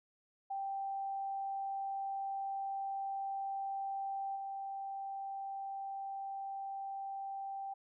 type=tone with level steps; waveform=sine; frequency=784 Hz; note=G5; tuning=in tune; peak=-36 / -39 dBFS; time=0.5-7.74 s; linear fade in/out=10 ms; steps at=4.35 s; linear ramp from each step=20 ms; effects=none